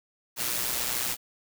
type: noise with amplitude modulation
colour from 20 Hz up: white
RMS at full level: -27 dBFS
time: 0.36-1.17 s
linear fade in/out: 50 ms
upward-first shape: sine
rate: 122 Hz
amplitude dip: 55%
effects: none